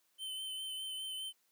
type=tone with vibrato; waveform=square; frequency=3069 Hz; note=G7; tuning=37 cents flat; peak=-40 dBFS; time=0.18-1.33 s; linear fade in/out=50 ms; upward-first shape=triangle; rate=4.9 Hz; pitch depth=24 cents each way; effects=white hiss -75 dBFS RMS until 1.51 s + high-pass 200 Hz 12 dB/octave